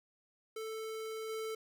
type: tone with level steps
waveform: square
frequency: 441 Hz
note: A4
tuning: 4 cents sharp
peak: -40 / -38 dBFS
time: 0.56-1.55 s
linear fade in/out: 5 ms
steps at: 1.29 s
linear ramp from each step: 5 ms
effects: none